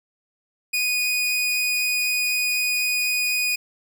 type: tone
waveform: sawtooth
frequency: 2476 Hz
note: D#7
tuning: 9 cents flat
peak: -17 dBFS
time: 0.73-3.56 s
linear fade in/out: 10 ms
effects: none